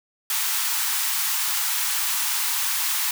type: high-pass noise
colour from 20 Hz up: white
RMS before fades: -24 dBFS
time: 0.3-3.11 s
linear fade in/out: 2 ms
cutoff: 810 Hz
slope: 96 dB/octave
effects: none